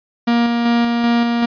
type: tone with tremolo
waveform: 45% pulse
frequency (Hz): 235.8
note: A#3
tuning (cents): +20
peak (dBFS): -12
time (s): 0.27-1.46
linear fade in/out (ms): 10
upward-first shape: square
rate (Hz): 2.6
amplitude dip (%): 30
effects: resampled to 11025 Hz